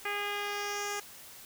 10% pulse tone with low-pass filter sweep, 409.2 Hz, G#4, 26 cents flat, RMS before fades -35 dBFS, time 0.05-1 s, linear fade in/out 5 ms, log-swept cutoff 2400 to 8200 Hz, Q 2.1, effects white hiss -50 dBFS RMS until 1.45 s

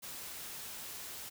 white noise, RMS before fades -45 dBFS, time 0.02-1.3 s, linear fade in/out 20 ms, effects none

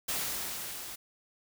white noise with level ramp, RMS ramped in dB -32 to -43 dBFS, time 0.08-0.96 s, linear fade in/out 10 ms, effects none

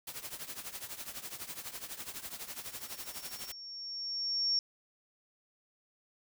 white noise with tremolo, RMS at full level -40 dBFS, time 0.07-3.52 s, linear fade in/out 5 ms, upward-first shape triangle, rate 12 Hz, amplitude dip 85%
sine tone with exponential growth, 5500 Hz, F8, 27 cents flat, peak -26 dBFS, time 2.38-4.59 s, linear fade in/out 1 ms, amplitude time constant 480 ms
effects none

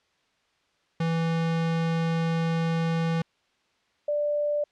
square / sine tone pair in turn, 164.81 / 588.9 Hz, E3 / D5, 0 / +5 cents, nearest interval octave + minor seventh, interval 2205 cents, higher second, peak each -24 / -23 dBFS, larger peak second, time 1-3.22 / 4.08-4.64 s, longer first, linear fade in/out 5 ms, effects white hiss -68 dBFS RMS until 4.71 s + low-pass 4000 Hz 12 dB/octave

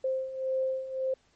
sine beating tone pair, 523.3 / 525.1 Hz, C5 / C5, 0 / +6 cents, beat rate 1.8 Hz, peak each -34 / -29 dBFS, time 0.04-1.14 s, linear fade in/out 5 ms, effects pink hiss -67 dBFS RMS until 1.35 s + MP3 32 kbps

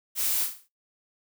blue noise with echo, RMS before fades -27 dBFS, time 0.15-0.48 s, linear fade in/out 50 ms, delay 35 ms, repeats 6, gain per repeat -6 dB, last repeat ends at 0.69 s, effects noise-tail reverb RT60 0.2 s tail -22 dB re dry

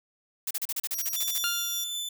blue noise bursts, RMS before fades -30 dBFS, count 13, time 0.47-1.384 s, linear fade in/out 5 ms, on 38 ms, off 35 ms
20% pulse tone, 5740 Hz, F8, 47 cents sharp, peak -27 dBFS, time 0.94-1.84 s, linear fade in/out 2 ms
sawtooth tone with tremolo, 3513 Hz, A7, 3 cents flat, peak -27 dBFS, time 1.16-2.09 s, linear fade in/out 5 ms, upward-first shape triangle, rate 5.2 Hz, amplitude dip 25%
20% pulse tone with exponential decay, 1400 Hz, F6, 4 cents sharp, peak -20 dBFS, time 1.44-2 s, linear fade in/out 0 ms, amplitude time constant 120 ms
effects none

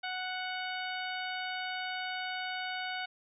harmonic tone, 740 Hz, F#5, in tune, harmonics 1 / 2 / 3 / 4 / 5 / 6, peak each -39 / -39 / -42 / -43 / -46 / -49 dBFS, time 0.03-3.06 s, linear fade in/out 10 ms, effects none

